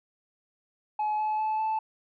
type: tone with pitch steps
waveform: sine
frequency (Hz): 850 / 858.4 / 866.9 / 875.4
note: G#5 / A5 / A5 / A5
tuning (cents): +40 / -43 / -26 / -9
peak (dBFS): -23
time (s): 0.99-1.79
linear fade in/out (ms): 5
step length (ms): 200
effects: tanh soft clip ceiling -24 dBFS